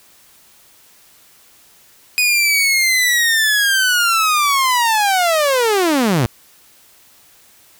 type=linear sweep; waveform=sawtooth; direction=down; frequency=2489 to 106.8 Hz; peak=-9 dBFS; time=2.18-6.26 s; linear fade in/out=0 ms; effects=white hiss -49 dBFS RMS until 7.79 s